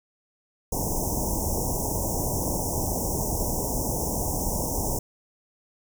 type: band-stop noise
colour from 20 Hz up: pink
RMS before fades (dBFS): -27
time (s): 0.72-4.99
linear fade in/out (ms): 5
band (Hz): 980 to 5500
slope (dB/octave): 96
effects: none